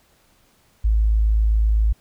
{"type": "tone", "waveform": "sine", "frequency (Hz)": 53.9, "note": "A1", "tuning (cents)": -35, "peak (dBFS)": -14, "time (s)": [0.84, 1.93], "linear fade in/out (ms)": 10, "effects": ["pink hiss -59 dBFS RMS until 2 s"]}